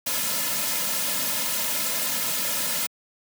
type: noise with comb filter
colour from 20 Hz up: white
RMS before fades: -26 dBFS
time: 0.06-2.87 s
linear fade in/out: 10 ms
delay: 2.6 ms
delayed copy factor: -0.95
effects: high-pass 150 Hz 12 dB/octave